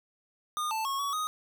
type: tone with pitch steps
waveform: square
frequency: 1220 / 882 / 1094 / 1127 / 1248 Hz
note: D#6 / A5 / C#6 / C#6 / D#6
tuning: -34 / +4 / -23 / +28 / +5 cents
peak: -30 dBFS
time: 0.57-1.27 s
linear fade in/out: 0 ms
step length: 140 ms
effects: none